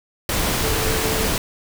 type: tone in noise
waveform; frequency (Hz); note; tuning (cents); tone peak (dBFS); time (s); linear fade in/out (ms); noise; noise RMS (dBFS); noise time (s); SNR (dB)
sine; 442.2; A4; +9; -27; 0.62-1.27; 2; pink; -21; 0.29-1.38; -9
effects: none